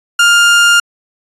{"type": "tone", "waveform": "30% pulse", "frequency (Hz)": 1405, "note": "F6", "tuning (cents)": 10, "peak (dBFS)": -3, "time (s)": [0.19, 0.8], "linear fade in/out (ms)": 5, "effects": ["resampled to 24000 Hz"]}